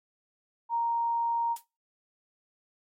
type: tone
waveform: sine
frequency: 932.3 Hz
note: A#5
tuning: in tune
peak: -25 dBFS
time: 0.69-1.57 s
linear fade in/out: 50 ms
type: noise with exponential decay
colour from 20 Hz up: blue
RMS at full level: -37 dBFS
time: 1.56-1.65 s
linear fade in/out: 5 ms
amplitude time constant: 18 ms
effects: noise-tail reverb RT60 0.3 s tail -24 dB re dry + MP3 64 kbps